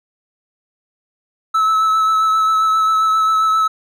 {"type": "tone with vibrato", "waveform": "triangle", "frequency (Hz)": 1302, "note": "E6", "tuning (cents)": -22, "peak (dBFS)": -10, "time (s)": [1.54, 3.68], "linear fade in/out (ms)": 10, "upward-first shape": "sine", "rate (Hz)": 7.5, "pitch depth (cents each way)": 18, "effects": []}